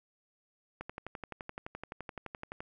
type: click train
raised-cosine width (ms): 0.5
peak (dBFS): -25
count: 22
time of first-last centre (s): 0.81-2.605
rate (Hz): 11.7
effects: none